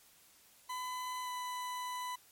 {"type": "tone with pitch glide", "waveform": "40% pulse", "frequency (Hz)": [1006, 996.7], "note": ["B5", "B5"], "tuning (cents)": [32, 16], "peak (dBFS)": -37, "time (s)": [0.69, 2.16], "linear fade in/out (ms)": 10, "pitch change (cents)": -16, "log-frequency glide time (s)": [1.23, 1.28], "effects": ["white hiss -63 dBFS RMS until 2.31 s", "MP3 64 kbps"]}